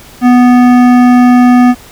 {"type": "tone with hard clipping", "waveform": "sine", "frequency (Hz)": 246.9, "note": "B3", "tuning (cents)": 0, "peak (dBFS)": -4, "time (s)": [0.21, 1.75], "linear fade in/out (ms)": 50, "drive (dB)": 14, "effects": ["pink hiss -35 dBFS RMS until 1.91 s"]}